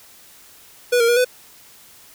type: tone with pitch steps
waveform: square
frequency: 488.6 / 464.6 / 478.6 / 500 Hz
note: B4 / A#4 / A#4 / B4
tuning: -19 / -6 / +46 / +21 cents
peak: -14 dBFS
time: 0.92-1.248 s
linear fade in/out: 10 ms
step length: 82 ms
effects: white hiss -47 dBFS RMS until 2.14 s